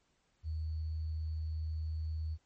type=tone with sample-and-hold; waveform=sine; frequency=79 Hz; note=D#2; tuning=27 cents sharp; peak=-34 dBFS; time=0.43-2.38 s; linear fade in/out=50 ms; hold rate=4410 Hz; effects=pink hiss -75 dBFS RMS until 2.45 s + MP3 32 kbps